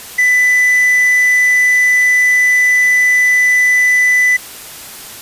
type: tone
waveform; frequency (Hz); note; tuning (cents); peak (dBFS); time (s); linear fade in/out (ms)
triangle; 1994; B6; +16; -6; 0.18-4.37; 10
effects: white hiss -31 dBFS RMS until 5.21 s + resampled to 32000 Hz